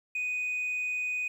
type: tone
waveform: sine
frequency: 2489 Hz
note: D#7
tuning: in tune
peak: -27 dBFS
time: 0.15-1.28 s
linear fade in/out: 5 ms
effects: tanh soft clip ceiling -27 dBFS + 10-bit